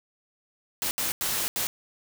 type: noise bursts at uneven times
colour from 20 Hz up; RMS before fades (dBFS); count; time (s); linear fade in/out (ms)
white; -28; 4; 0.82-0.91 / 0.98-1.12 / 1.21-1.48 / 1.56-1.67; 0
effects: none